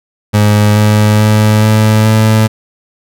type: tone with pitch steps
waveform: 30% pulse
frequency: 104.8 / 105.96 / 107.13 / 108.31 / 109.5 Hz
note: G#2 / G#2 / A2 / A2 / A2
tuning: +16 / +35 / -46 / -27 / -8 cents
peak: -3 dBFS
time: 0.33-2.48 s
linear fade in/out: 20 ms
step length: 430 ms
effects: none